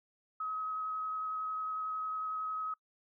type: tone with vibrato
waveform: sine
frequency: 1273 Hz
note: D#6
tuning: 39 cents sharp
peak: -34 dBFS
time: 0.4-2.74 s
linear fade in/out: 5 ms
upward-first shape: triangle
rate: 11 Hz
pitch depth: 12 cents each way
effects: noise-tail reverb RT60 0.1 s tail -24 dB re dry